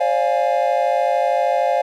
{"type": "chord", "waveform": "triangle", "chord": "D half-diminished seventh", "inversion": "third", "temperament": "equal with one note detuned", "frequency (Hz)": [534.2, 587.3, 698.5, 830.6], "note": ["C5", "D5", "F5", "Ab5"], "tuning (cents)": [36, 0, 0, 0], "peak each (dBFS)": [-19, -20, -17, -21], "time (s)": [0, 1.82], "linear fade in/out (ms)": 10, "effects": []}